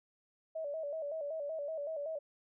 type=tone with vibrato; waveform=sine; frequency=607 Hz; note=D#5; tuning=43 cents flat; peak=-36 dBFS; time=0.55-2.19 s; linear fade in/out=10 ms; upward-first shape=square; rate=5.3 Hz; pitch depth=94 cents each way; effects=none